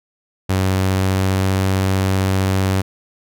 sawtooth tone with pitch glide, 94.6 to 95.48 Hz, F#2 to G2, +39 to -45 cents, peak -11 dBFS, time 0.49-2.82 s, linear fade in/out 10 ms, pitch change +16 cents, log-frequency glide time 0.64-1.58 s, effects none

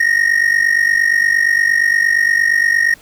triangle ring-modulated tone, 1864.7 Hz, A#6, in tune, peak -6 dBFS, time 0-2.94 s, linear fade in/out 2 ms, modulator 24.3 Hz, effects pink hiss -45 dBFS RMS until 3.01 s

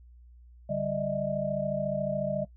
sine tone cluster, 144.2 / 195.5 / 604 / 638 Hz, D3 / G3 / D5 / D#5, -31 / -4 / +48 / +43 cents, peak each -35 / -35 / -31 / -33 dBFS, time 0.69-2.45 s, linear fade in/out 10 ms, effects noise-tail reverb RT60 0.1 s tail -19 dB re dry + added 60 Hz sine -50 dBFS peak until 2.56 s

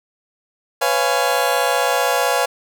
30% pulse chord, C# dominant seventh, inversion third, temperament just, 498.9 / 554.4 / 693 / 831.5 Hz, B4 / C#5 / E#5 / G#5, +17 / 0 / -14 / +2 cents, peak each -19 dBFS, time 0.81-2.46 s, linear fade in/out 10 ms, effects none

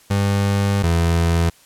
30% pulse tone pair in turn, 100 / 84.09 Hz, G2 / E2, +35 / +35 cents, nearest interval minor third, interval 300 cents, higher first, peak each -13 / -12 dBFS, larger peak second, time 0.1-0.83 / 0.83-1.5 s, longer first, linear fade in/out 10 ms, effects white hiss -51 dBFS RMS until 1.65 s + low-pass 12000 Hz 12 dB/octave

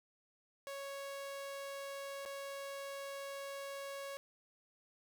sawtooth tone with dropouts, 554.4 Hz, C#5, in tune, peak -39 dBFS, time 0.67-4.17 s, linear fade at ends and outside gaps 0 ms, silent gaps 2.252-2.259 s, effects none

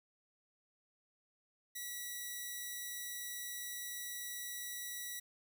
5% pulse tone, 1941 Hz, B6, 31 cents flat, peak -31 dBFS, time 1.75-5.2 s, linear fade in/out 10 ms, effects 12-bit

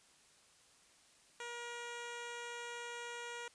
10% pulse tone, 476.3 Hz, A#4, 37 cents sharp, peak -35 dBFS, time 1.4-3.48 s, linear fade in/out 2 ms, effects white hiss -66 dBFS RMS until 3.54 s + resampled to 22050 Hz

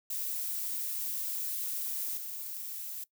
violet noise with level steps, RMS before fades -35 / -40 dBFS, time 0.1-3.04 s, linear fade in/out 5 ms, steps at 2.17 s, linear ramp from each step 10 ms, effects noise-tail reverb RT60 0.1 s tail -20 dB re dry

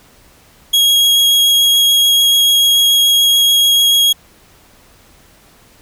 40% pulse tone with vibrato, 3296 Hz, G#7, 14 cents flat, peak -7 dBFS, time 0.73-4.13 s, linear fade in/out 10 ms, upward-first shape sine, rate 6.9 Hz, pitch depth 8 cents each way, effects pink hiss -47 dBFS RMS until 5.81 s

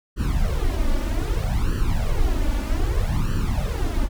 brown noise with flanger, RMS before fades -21 dBFS, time 0.16-4.09 s, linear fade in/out 50 ms, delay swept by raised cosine 0.67 to 3.47 ms, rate 0.63 Hz, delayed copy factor +0.9, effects none

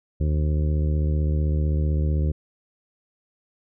harmonic tone, 75.7 Hz, D#2, 47 cents flat, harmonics 1 / 2 / 3 / 4 / 5 / 6 / 7, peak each -20 / -26 / -36 / -36 / -37 / -42 / -40 dBFS, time 0.2-2.32 s, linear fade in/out 10 ms, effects none

